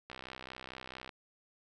click train, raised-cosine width 0.3 ms, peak -28 dBFS, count 65, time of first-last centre 0.1-1.092 s, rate 64.5 Hz, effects none

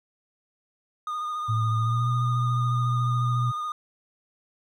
triangle tone with vibrato, 1225 Hz, D#6, 27 cents flat, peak -26 dBFS, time 1.07-3.72 s, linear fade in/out 2 ms, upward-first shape triangle, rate 14 Hz, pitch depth 32 cents each way
sine tone with pitch glide, 110.9 to 120.94 Hz, A2 to B2, +14 to -36 cents, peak -22 dBFS, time 1.48-3.52 s, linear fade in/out 20 ms, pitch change +150 cents, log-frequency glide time 1.77-2.09 s
effects none

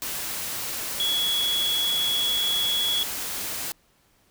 sine tone in noise, 3360 Hz, G#7, 19 cents sharp, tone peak -22 dBFS, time 1-3.03 s, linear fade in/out 0 ms, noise white, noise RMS -31 dBFS, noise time 0.02-3.72 s, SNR +6 dB, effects pink hiss -63 dBFS RMS until 4.3 s

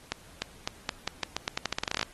accelerating click train, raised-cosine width 0.2 ms, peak -11 dBFS, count 20, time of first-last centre 0.12-2.029 s, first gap 300 ms, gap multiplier 0.85, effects pink hiss -54 dBFS RMS until 2.13 s + AAC 32 kbps

